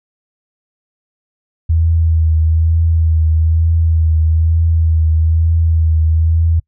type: tone with vibrato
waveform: sine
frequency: 80.9 Hz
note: E2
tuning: 32 cents flat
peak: -9 dBFS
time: 1.69-6.6 s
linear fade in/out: 10 ms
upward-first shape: triangle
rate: 1.1 Hz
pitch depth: 35 cents each way
effects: noise-tail reverb RT60 0.1 s tail -26 dB re dry